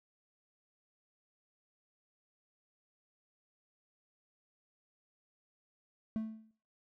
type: tone with exponential decay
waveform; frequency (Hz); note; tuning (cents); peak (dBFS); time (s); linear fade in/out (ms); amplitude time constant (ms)
triangle; 220; A3; 0; -28; 6.16-6.51; 0; 74
effects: noise-tail reverb RT60 0.5 s tail -18 dB re dry